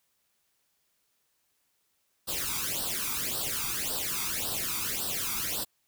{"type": "noise with flanger", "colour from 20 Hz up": "white", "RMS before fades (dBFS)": -32, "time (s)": [2.27, 5.65], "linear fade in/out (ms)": 20, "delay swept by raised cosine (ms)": [0.22, 0.86], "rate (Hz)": 1.8, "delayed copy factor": 0.85, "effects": ["white hiss -74 dBFS RMS until 5.87 s"]}